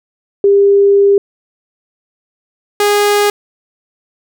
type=tone pair in turn; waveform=sine / sawtooth; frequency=400 / 411.7 Hz; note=G4 / G#4; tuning=+35 / -15 cents; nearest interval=unison; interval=50 cents; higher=second; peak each=-5 dBFS; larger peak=neither; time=0.44-1.18 / 2.8-3.3 s; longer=first; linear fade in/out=2 ms; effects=none